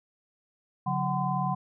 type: tone cluster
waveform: sine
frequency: 141.9 / 181.2 / 749 / 1023 Hz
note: C#3 / F#3 / F#5 / C6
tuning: +41 / -36 / +21 / -39 cents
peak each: -31 dBFS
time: 0.86-1.55 s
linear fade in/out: 10 ms
effects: none